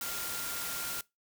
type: tone in noise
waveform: sine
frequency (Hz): 1397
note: F6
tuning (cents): 0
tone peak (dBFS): -44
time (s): 0.01-1.01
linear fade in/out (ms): 2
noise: white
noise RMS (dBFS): -37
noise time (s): 0.01-1.01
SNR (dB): -10
effects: noise-tail reverb RT60 0.2 s tail -22 dB re dry